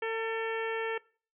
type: harmonic tone with a mistuned harmonic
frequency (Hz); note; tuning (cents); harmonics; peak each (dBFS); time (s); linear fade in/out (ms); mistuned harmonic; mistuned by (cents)
450; A4; +39; 1 / 2 / 3 / 4 / 5 / 6 / 7; -32 / -39 / -42 / -39 / -41 / -45 / -49; 0.02-0.98; 5; 4; -22
effects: noise-tail reverb RT60 0.4 s tail -21 dB re dry